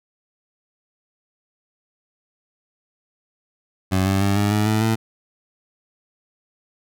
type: tone with pitch steps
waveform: 20% pulse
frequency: 94.2 / 96.9 / 99.69 / 102.55 / 105.49 / 108.52 / 111.64 Hz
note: F#2 / G2 / G2 / G#2 / G#2 / A2 / A2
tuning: +32 / -20 / +30 / -21 / +28 / -23 / +26 cents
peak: -12 dBFS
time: 3.91-4.96 s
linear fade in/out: 20 ms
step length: 150 ms
effects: none